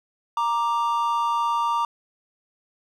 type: tone pair together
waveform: triangle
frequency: 935 / 1178 Hz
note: A#5 / D6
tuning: +5 / +5 cents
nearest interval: major third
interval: 400 cents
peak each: -21 / -22 dBFS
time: 0.37-1.85 s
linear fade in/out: 2 ms
effects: none